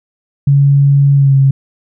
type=tone with pitch glide; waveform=sine; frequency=140.4 to 136.09 Hz; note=C#3 to C#3; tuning=+22 to -32 cents; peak=-5 dBFS; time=0.47-1.51 s; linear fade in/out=5 ms; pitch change=-54 cents; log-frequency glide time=1.15-1.35 s; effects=none